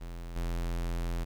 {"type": "tone with level steps", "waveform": "square", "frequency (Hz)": 42.62, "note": "F1", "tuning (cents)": -41, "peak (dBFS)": [-39, -31], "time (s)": [0, 1.25], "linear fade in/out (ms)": 20, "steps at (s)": 0.36, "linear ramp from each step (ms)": 5, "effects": ["12-bit"]}